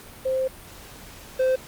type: tone pair in turn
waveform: sine / triangle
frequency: 523.3 / 518.2 Hz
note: C5 / C5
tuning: 0 / -17 cents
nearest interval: unison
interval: 17 cents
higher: first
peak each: -21 / -16 dBFS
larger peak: second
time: 0.25-0.48 / 1.39-1.56 s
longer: first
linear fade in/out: 10 ms
effects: pink hiss -44 dBFS RMS until 1.67 s + Opus 48 kbps